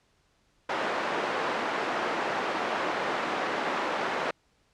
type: band-pass noise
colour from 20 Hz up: white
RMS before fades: -30 dBFS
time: 0.69-4.31 s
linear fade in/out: 5 ms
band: 300 to 1300 Hz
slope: 12 dB/octave
effects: pink hiss -68 dBFS RMS until 4.73 s + low-pass 7000 Hz 12 dB/octave